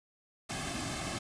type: noise with comb filter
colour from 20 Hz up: pink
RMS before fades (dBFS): -37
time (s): 0.49-1.19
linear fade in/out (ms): 10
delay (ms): 2.1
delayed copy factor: -0.75
effects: resampled to 22050 Hz